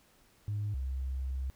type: tone pair in turn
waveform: sine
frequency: 103.83 / 65.9 Hz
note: G#2 / C2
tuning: 0 / +13 cents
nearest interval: minor sixth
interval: 787 cents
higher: first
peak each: -30 / -31 dBFS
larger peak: first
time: 0.48-0.74 / 0.74-1.5 s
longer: second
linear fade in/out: 0 ms
effects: tanh soft clip ceiling -28 dBFS + pink hiss -65 dBFS RMS until 1.55 s